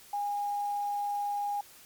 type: tone with quantisation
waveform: sine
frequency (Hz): 817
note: G#5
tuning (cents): -29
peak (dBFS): -29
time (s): 0.13-1.61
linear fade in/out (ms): 5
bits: 9
effects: white hiss -54 dBFS RMS until 1.85 s + MP3 96 kbps